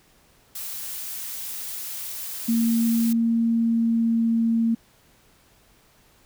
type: noise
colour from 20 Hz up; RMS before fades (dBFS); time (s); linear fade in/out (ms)
blue; -33; 0.55-3.13; 5
type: tone with pitch glide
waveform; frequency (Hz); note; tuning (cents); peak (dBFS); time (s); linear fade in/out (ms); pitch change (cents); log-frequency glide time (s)
sine; 230 to 228.5; A#3 to A#3; -23 to -34; -18; 2.48-4.75; 10; -11; 3.49-4.43
effects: pink hiss -58 dBFS RMS until 6.25 s